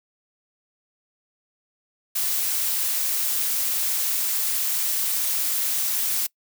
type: noise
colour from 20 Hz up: blue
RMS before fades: -24 dBFS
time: 2.15-6.27 s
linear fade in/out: 10 ms
effects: noise-tail reverb RT60 0.1 s tail -24 dB re dry